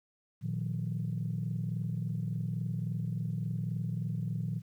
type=chord; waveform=sine; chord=Bb suspended fourth; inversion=none; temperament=equal with one note detuned; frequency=116.54 / 155.56 / 179.11 Hz; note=Bb2 / Eb3 / F3; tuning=0 / 0 / +44 cents; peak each=-34 / -35 / -37 dBFS; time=0.41-4.62 s; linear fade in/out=50 ms; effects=tanh soft clip ceiling -24 dBFS + 11-bit